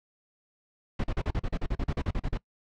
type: noise bursts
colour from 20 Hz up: brown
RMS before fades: -28 dBFS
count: 16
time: 0.99-2.375 s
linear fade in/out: 5 ms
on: 50 ms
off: 39 ms
effects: noise-tail reverb RT60 0.1 s tail -22 dB re dry + low-pass 4000 Hz 12 dB/octave